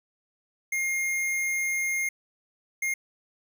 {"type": "tone bursts at uneven times", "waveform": "square", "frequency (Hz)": 2129, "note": "C7", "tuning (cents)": 30, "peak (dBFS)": -26, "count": 2, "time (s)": [[0.72, 2.09], [2.82, 2.94]], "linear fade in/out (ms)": 5, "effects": []}